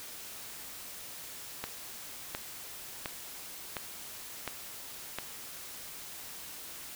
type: click train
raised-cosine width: 0.3 ms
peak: -18 dBFS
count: 6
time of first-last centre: 1.64-5.186 s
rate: 1.41 Hz
effects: white hiss -45 dBFS RMS until 6.95 s